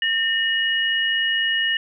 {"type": "tone pair together", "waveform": "sine", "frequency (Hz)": [1815.2, 2899], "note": ["A#6", "F#7"], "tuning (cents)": [-47, -36], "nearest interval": "minor sixth", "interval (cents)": 811, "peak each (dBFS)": -21, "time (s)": [0.02, 1.77], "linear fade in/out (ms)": 2, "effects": []}